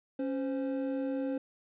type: tone pair together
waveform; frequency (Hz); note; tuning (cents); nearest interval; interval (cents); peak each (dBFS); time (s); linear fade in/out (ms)
triangle; 275.1 / 519; C#4 / C5; -13 / -14; major seventh; 1099; -30 / -34; 0.19-1.38; 5
effects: resampled to 8000 Hz + 11-bit